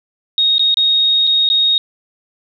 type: tone with dropouts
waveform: sine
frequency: 3738 Hz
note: A#7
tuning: 4 cents sharp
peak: -10 dBFS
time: 0.38-1.78 s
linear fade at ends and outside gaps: 1 ms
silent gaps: 0.582-0.594 / 0.743-0.771 / 1.269-1.273 / 1.49-1.5 s
effects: none